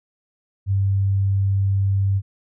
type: tone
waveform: sine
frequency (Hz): 98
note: G2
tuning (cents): 0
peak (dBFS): -16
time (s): 0.66-2.22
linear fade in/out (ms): 50
effects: none